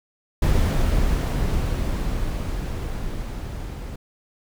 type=noise with level ramp; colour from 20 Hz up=brown; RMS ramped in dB=-18 to -32 dBFS; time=0.42-3.96 s; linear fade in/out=5 ms; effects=none